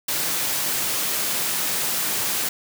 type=high-pass noise; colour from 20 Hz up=white; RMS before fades=-24 dBFS; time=0.08-2.49 s; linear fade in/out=5 ms; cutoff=100 Hz; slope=96 dB/octave; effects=none